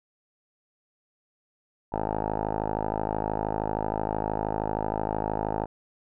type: tone with low-pass filter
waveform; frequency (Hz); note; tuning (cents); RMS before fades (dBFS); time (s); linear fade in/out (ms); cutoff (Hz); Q
5% pulse; 53; G#1; +36; -29; 1.92-5.66; 10; 900; 7.6
effects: none